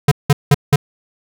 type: tone bursts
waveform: square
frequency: 143.3 Hz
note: D3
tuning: 42 cents flat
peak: -7 dBFS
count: 4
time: 0.08-0.76 s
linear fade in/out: 5 ms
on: 35 ms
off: 180 ms
effects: none